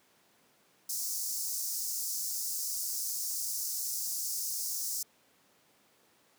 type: high-pass noise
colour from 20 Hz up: pink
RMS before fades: -35 dBFS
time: 0.89-5.03 s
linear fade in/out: 5 ms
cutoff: 5100 Hz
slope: 48 dB/octave
effects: pink hiss -66 dBFS RMS until 6.38 s + high-pass 200 Hz 12 dB/octave